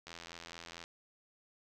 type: click train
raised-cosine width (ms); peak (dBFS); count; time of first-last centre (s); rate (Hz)
0.2; -29; 66; 0.07-0.839; 84.5
effects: none